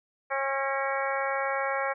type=harmonic tone with a mistuned harmonic; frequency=272.1 Hz; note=C#4; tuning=32 cents flat; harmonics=2 / 3 / 4 / 5 / 6 / 7 / 8; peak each=-31 / -33 / -34 / -35 / -36 / -36 / -37 dBFS; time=0.3-1.94 s; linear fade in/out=20 ms; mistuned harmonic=8; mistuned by=+50 cents; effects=none

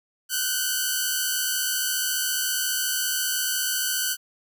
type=tone pair together; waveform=5% pulse; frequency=1470 / 1544.5 Hz; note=F#6 / G6; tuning=-12 / -26 cents; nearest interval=minor second; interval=86 cents; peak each=-15 dBFS; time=0.29-4.17 s; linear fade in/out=50 ms; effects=none

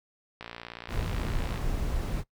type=click train; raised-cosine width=0.3 ms; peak=-23 dBFS; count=69; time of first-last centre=0.41-1.576 s; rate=58.3 Hz
type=noise; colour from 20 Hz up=brown; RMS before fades=-30 dBFS; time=0.88-2.24 s; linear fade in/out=50 ms
effects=noise-tail reverb RT60 0.1 s tail -19 dB re dry

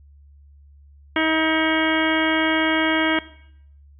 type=harmonic tone with a mistuned harmonic; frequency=317.8 Hz; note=D#4; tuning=37 cents sharp; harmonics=1 / 2 / 3 / 4 / 5 / 6 / 7 / 9 / 10; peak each=-21 / -27 / -27 / -29 / -26 / -28 / -26 / -31 / -30 dBFS; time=1.16-3.19 s; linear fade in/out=2 ms; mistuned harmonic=10; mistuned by=+34 cents; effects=noise-tail reverb RT60 0.7 s tail -17 dB re dry + added 71 Hz sine -46 dBFS peak until 3.99 s

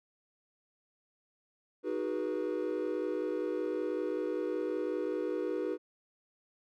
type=chord; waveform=triangle; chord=G# minor seventh; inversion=second; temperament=equal with one note detuned; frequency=311.1 / 370 / 415.3 / 485.7 Hz; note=D#4 / F#4 / G#4 / B4; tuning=0 / 0 / 0 / -29 cents; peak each=-35 / -34 / -36 / -34 dBFS; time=1.83-5.78 s; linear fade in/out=50 ms; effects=tanh soft clip ceiling -21 dBFS

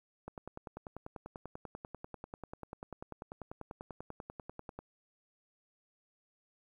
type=click train; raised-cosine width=1 ms; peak=-29 dBFS; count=47; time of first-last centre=0.28-4.79 s; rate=10.2 Hz; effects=11-bit

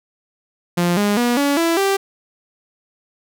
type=tone with pitch steps; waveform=sawtooth; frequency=174.61 / 205.3 / 241.3 / 283.7 / 333.4 / 392 Hz; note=F3 / G#3 / B3 / C#4 / E4 / G4; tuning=0 / -20 / -40 / +40 / +20 / 0 cents; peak=-11 dBFS; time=0.77-1.97 s; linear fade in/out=10 ms; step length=200 ms; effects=none

